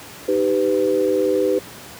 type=chord; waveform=sine; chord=Eb augmented; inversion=none; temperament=equal with one note detuned; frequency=311.1 / 392 / 502.2 Hz; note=Eb4 / G4 / B4; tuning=0 / 0 / +29 cents; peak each=-23 / -19 / -19 dBFS; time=0.28-1.59 s; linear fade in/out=5 ms; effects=pink hiss -38 dBFS RMS until 1.99 s + high-pass 100 Hz 12 dB/octave